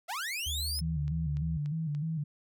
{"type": "linear sweep", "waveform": "sawtooth", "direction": "up", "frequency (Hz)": [622.3, 5290], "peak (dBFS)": -30, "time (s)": [0.08, 0.81], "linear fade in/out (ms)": 20}
{"type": "tone with pitch glide", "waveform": "sine", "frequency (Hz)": [75.7, 74.36], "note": ["D#2", "D2"], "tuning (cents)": [-47, 22], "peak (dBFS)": -34, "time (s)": [0.46, 1.58], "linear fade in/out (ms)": 10, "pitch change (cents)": -31, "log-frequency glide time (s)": [0.63, 1.28]}
{"type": "click train", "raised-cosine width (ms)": 0.2, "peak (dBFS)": -35, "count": 5, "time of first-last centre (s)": [0.79, 1.949], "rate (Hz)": 3.45}
{"type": "tone with vibrato", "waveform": "sine", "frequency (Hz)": 153.9, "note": "D#3", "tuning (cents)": -19, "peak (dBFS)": -30, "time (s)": [0.81, 2.24], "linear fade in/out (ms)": 10, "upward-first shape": "square", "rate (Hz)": 3.3, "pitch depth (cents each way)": 82}
{"effects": []}